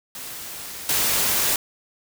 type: noise with level steps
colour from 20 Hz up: white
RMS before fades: -35 / -21 dBFS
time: 0.15-1.56 s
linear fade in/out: 2 ms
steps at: 0.89 s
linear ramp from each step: 2 ms
effects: none